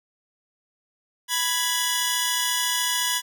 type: tone cluster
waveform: 15% pulse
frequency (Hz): 989 / 1665 / 2933 / 3449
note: B5 / G#6 / F#7 / A7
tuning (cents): +2 / +4 / -16 / -35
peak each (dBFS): -21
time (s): 1.28-3.22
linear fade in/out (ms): 50
effects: none

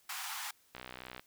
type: high-pass noise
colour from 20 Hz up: pink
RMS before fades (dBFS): -41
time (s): 0.09-0.51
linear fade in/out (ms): 5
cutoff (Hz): 760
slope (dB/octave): 96
type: click train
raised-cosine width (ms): 0.3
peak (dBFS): -28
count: 29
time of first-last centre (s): 0.75-1.195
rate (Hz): 62.9
effects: white hiss -68 dBFS RMS until 1.26 s

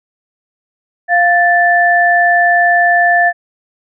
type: tone pair together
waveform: sine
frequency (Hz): 697.7 / 1760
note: F5 / A6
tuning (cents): -2 / 0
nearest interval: octave + major third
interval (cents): 1602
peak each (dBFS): -10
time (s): 1.08-3.33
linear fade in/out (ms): 50
effects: none

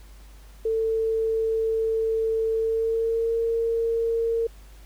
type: tone with pitch glide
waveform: sine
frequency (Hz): 446.6 to 458.4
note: A4 to A#4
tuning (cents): +26 to -29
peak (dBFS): -21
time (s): 0.65-4.47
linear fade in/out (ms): 5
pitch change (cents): +45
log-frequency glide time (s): 2.53-3.35
effects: added 50 Hz sine -44 dBFS peak until 4.85 s + pink hiss -55 dBFS RMS until 4.85 s

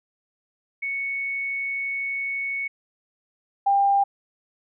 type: tone pair in turn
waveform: sine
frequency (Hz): 2217 / 796.8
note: C#7 / G5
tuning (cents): 0 / +28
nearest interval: octave + tritone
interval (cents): 1772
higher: first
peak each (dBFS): -25 / -16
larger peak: second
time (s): 0.82-2.68 / 3.66-4.04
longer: first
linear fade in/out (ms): 10
effects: none

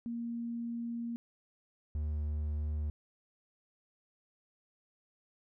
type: tone pair in turn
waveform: sine / triangle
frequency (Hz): 234.3 / 75.26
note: A#3 / D2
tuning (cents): +9 / +43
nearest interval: octave + minor sixth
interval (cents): 1966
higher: first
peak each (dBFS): -35 / -30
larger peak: second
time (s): 0.06-1.16 / 1.95-2.9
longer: first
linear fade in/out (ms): 0
effects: none

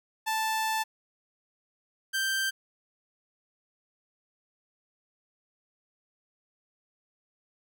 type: tone pair in turn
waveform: sawtooth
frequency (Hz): 880 / 1568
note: A5 / G6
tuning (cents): 0 / 0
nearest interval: minor seventh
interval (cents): 1000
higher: second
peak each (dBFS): -23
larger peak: neither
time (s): 0.26-0.84 / 2.13-2.51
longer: first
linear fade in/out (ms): 20
effects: none

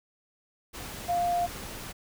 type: tone in noise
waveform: sine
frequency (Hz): 700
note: F5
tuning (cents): +4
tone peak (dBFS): -24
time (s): 1.08-1.47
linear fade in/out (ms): 20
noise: pink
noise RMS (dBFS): -40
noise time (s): 0.73-1.93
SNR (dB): +13
effects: none

